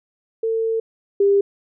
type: tone pair in turn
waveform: sine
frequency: 450 / 399.5 Hz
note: A4 / G4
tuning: +39 / +33 cents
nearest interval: major second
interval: 206 cents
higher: first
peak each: -18 / -12 dBFS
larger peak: second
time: 0.43-0.8 / 1.2-1.41 s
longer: first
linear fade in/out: 5 ms
effects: none